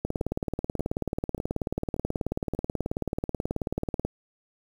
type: two click trains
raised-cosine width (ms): 2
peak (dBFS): -14 / -24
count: 75 / 5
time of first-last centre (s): 0.05-4.05 / 0.21-2.549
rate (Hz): 18.5 / 1.71
effects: 8-bit